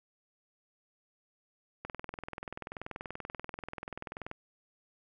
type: click train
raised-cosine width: 0.5 ms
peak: -24 dBFS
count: 52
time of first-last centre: 1.85-4.314 s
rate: 20.7 Hz
effects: none